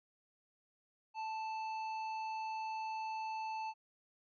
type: tone with hard clipping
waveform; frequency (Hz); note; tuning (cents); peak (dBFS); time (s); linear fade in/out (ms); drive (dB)
sine; 880; A5; 0; -40; 1.14-3.74; 50; 9
effects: resampled to 16000 Hz